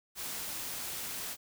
white noise, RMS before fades -39 dBFS, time 0.15-1.37 s, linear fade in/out 50 ms, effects none

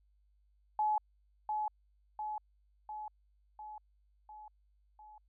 sine tone with echo, 852 Hz, G#5, 44 cents sharp, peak -28 dBFS, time 0.79-0.98 s, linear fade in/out 2 ms, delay 700 ms, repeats 6, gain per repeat -4 dB, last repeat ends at 5.18 s, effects added 50 Hz sine -67 dBFS peak until 5.28 s

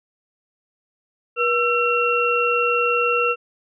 sine tone cluster, 481.1 / 1337 / 2732 Hz, B4 / E6 / F7, -45 / +24 / -39 cents, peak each -21 dBFS, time 1.36-3.36 s, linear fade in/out 50 ms, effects none

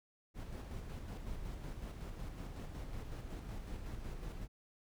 brown noise with tremolo, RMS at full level -43 dBFS, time 0.34-4.48 s, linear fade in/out 50 ms, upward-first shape square, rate 5.4 Hz, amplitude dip 35%, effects none

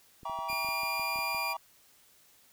clicks, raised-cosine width 3 ms, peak -38 dBFS, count 12, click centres 0.232 / 0.297 / 0.389 / 0.5 / 0.53 / 0.647 / 0.688 / 0.834 / 0.996 / 1.159 / 1.189 / 1.347 s
triangle chord, E diminished seventh, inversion none, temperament just, 659.3 / 791.1 / 949.3 / 1139.2 Hz, E5 / G5 / Bb5 / Db6, 0 / +16 / +31 / +47 cents, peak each -41 / -39 / -35 / -37 dBFS, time 0.25-1.57 s, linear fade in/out 5 ms
30% pulse tone, 2400 Hz, D7, 37 cents sharp, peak -30 dBFS, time 0.48-1.54 s, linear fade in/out 20 ms
effects white hiss -62 dBFS RMS until 2.52 s

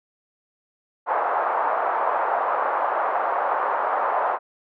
pink band-pass noise, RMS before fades -23 dBFS, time 1.06-4.39 s, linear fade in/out 50 ms, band 650 to 1200 Hz, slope 24 dB/octave, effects none

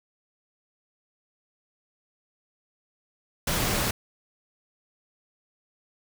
pink noise, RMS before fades -26 dBFS, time 3.47-3.91 s, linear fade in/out 5 ms, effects none

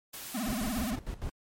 white noise, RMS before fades -42 dBFS, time 0.13-0.91 s, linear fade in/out 10 ms
square tone with vibrato, 230 Hz, A#3, 23 cents flat, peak -32 dBFS, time 0.34-0.96 s, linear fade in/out 10 ms, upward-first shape sine, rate 17 Hz, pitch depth 230 cents each way
brown noise with tremolo, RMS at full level -35 dBFS, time 0.46-1.3 s, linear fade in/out 2 ms, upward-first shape square, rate 6.6 Hz, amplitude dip 80%
effects MP3 64 kbps

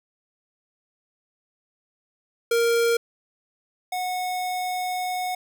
square tone pair in turn, 466.2 / 731.8 Hz, A#4 / F#5, 0 / -19 cents, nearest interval minor sixth, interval 781 cents, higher second, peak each -19 / -26 dBFS, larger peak first, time 2.51-2.97 / 3.92-5.35 s, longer second, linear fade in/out 5 ms, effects none

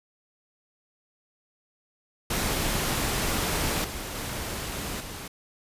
pink noise with level steps, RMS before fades -27 / -35 / -33 / -38 dBFS, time 2.3-5.28 s, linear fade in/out 5 ms, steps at 3.84 / 4.15 / 5 s, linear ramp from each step 5 ms, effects resampled to 32000 Hz

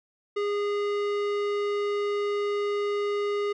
sine tone with tanh clipping, 410 Hz, G#4, 22 cents flat, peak -27 dBFS, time 0.36-3.53 s, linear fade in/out 10 ms, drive 17 dB, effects none

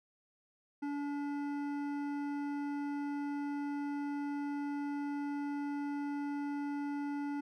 sine tone with hard clipping, 287 Hz, D4, 40 cents flat, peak -37 dBFS, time 0.82-7.41 s, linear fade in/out 10 ms, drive 12 dB, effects none

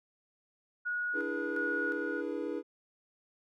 sine tone with tremolo, 1453 Hz, F#6, 32 cents flat, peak -31 dBFS, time 0.85-2.22 s, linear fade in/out 20 ms, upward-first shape square, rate 1.4 Hz, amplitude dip 55%
triangle chord, E dominant seventh, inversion third, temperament equal with one note detuned, 293.7 / 329.6 / 415.3 / 484.8 Hz, D4 / E4 / G#4 / B4, 0 / 0 / 0 / -32 cents, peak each -37 dBFS, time 1.13-2.63 s, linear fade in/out 50 ms
effects none

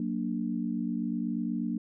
sine chord, Gb augmented, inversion none, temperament equal, 185 / 233.1 / 293.7 Hz, Gb3 / Bb3 / D4, 0 / 0 / 0 cents, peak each -34 / -31 / -35 dBFS, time 0-1.78 s, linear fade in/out 2 ms, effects none

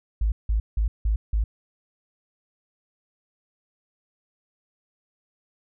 sine tone bursts, 53.4 Hz, G#1, 49 cents sharp, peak -19 dBFS, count 5, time 0.21-1.44 s, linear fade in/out 5 ms, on 110 ms, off 170 ms, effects none

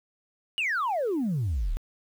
sine exponential sweep, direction down, 2960 to 30.84 Hz, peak -23 dBFS, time 0.58-1.77 s, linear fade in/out 0 ms, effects tanh soft clip ceiling -22 dBFS + 9-bit

